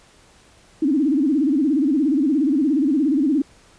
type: tone with vibrato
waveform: sine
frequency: 287.7 Hz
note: D4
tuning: 36 cents flat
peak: -15 dBFS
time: 0.82-3.42 s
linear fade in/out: 5 ms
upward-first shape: sine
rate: 17 Hz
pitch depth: 200 cents each way
effects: pink hiss -52 dBFS RMS until 3.78 s + resampled to 22050 Hz